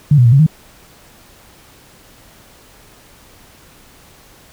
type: tone with pitch steps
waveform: sine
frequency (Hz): 146.9 / 123 / 117 / 137.3 / 156.6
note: D3 / B2 / A#2 / C#3 / D#3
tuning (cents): +1 / -7 / +7 / -16 / +11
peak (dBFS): -5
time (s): 0.11-0.465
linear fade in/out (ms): 5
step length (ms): 71
effects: pink hiss -45 dBFS RMS until 4.52 s